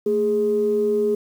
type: tone pair together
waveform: sine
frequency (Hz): 223.1 / 415.4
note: A3 / G#4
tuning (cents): +24 / 0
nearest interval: major seventh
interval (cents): 1076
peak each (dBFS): -25 / -17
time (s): 0.06-1.15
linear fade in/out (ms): 5
effects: tanh soft clip ceiling -10 dBFS + 8-bit